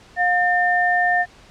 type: tone pair together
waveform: sine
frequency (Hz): 713.8 / 1800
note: F5 / A6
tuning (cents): +38 / +39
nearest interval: octave + major third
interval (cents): 1601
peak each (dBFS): -18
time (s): 0.16-1.26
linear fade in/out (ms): 50
effects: pink hiss -48 dBFS RMS until 1.5 s + low-pass 6000 Hz 12 dB/octave